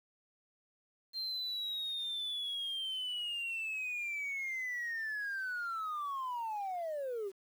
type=linear sweep; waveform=sine; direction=down; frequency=4186 to 370 Hz; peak=-34 dBFS; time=1.13-7.32 s; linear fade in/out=50 ms; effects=tanh soft clip ceiling -32 dBFS + 10-bit